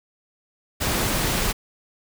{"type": "noise", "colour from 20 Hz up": "pink", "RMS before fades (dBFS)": -23, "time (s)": [0.8, 1.53], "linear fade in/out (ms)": 20, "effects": []}